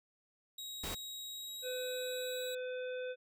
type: tone with pitch glide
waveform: sawtooth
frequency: 3809 to 3891 Hz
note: A#7 to B7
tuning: +37 to -27 cents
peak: -40 dBFS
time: 0.58-2.55 s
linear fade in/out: 5 ms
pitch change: +36 cents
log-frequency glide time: 1.3-2.41 s
type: noise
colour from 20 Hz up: pink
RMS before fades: -41 dBFS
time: 0.83-0.95 s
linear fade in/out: 10 ms
type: harmonic tone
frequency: 505 Hz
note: B4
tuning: 39 cents sharp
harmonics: 1 / 3 / 5 / 7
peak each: -38 / -48 / -52 / -55 dBFS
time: 1.62-3.16 s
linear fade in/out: 50 ms
effects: none